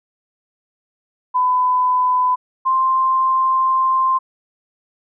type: tone pair in turn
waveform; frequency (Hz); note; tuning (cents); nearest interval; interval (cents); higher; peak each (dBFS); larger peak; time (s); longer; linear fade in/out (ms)
sine; 1004 / 1047.9; B5 / C6; +28 / +2; minor second; 74; second; -13; neither; 1.34-2.36 / 2.65-4.19; second; 20
effects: none